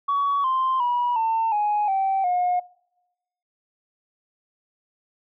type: tone with pitch steps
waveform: sine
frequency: 1127 / 1045.5 / 969.8 / 899.7 / 834.6 / 774.2 / 718.2 Hz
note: C#6 / C6 / B5 / A5 / G#5 / G5 / F5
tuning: +28 / -2 / -32 / +38 / +8 / -22 / +48 cents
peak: -18 dBFS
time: 0.08-2.6 s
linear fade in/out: 10 ms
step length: 360 ms
effects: noise-tail reverb RT60 1.0 s tail -26 dB re dry + tanh soft clip ceiling -16 dBFS